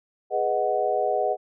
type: chord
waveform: sine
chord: G# minor seventh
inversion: none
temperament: equal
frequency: 415.3 / 493.9 / 622.3 / 740 Hz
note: G#4 / B4 / D#5 / F#5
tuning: 0 / 0 / 0 / 0 cents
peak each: -28 / -28 / -26 / -25 dBFS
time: 0.3-1.37 s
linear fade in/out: 50 ms
effects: none